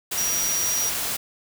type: tone in noise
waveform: sine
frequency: 5760 Hz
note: F#8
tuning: 47 cents flat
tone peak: -23 dBFS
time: 0.17-0.9 s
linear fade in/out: 10 ms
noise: white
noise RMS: -27 dBFS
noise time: 0.11-1.17 s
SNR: +1 dB
effects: none